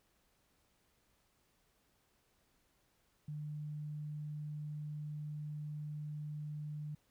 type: tone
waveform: sine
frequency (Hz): 150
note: D3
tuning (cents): +37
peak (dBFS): -40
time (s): 3.28-6.95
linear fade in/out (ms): 5
effects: pink hiss -75 dBFS RMS until 7.1 s